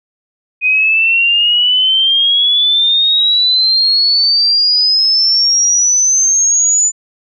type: exponential sweep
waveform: sine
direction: up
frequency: 2489 to 7040 Hz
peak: -8 dBFS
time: 0.61-6.92 s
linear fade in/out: 50 ms
effects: none